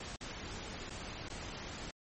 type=noise with dropouts; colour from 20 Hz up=pink; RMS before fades=-44 dBFS; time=0-1.91 s; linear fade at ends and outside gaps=5 ms; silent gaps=0.163-0.208 / 0.897-0.904 / 1.287-1.299 s; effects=MP3 32 kbps